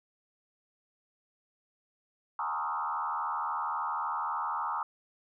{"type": "tone with frequency modulation", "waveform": "sine", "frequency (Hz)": 1083, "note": "C#6", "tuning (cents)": -41, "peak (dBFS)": -30, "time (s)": [2.39, 4.83], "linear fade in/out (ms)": 2, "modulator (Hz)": 76.4, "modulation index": 3.3, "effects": []}